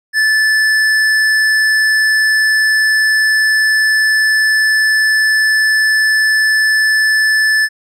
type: tone with hard clipping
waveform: triangle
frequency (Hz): 1745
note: A6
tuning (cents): -15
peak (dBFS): -11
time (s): 0.13-7.69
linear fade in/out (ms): 50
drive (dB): 14
effects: none